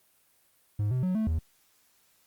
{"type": "tone with pitch steps", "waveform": "triangle", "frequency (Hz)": [104, 127.4, 183.8, 219.2, 79.8], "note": ["G#2", "C3", "F#3", "A3", "D#2"], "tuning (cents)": [3, -46, -11, -6, 44], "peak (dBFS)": -23, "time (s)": [0.79, 1.39], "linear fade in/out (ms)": 5, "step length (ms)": 120, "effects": ["white hiss -66 dBFS RMS until 2.26 s", "Opus 32 kbps"]}